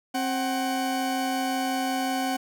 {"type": "tone pair together", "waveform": "40% pulse", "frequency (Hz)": [265.5, 751], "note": ["C4", "F#5"], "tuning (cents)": [25, 26], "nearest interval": "octave + tritone", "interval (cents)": 1801, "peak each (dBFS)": -27, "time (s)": [0.14, 2.37], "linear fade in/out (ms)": 10, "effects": []}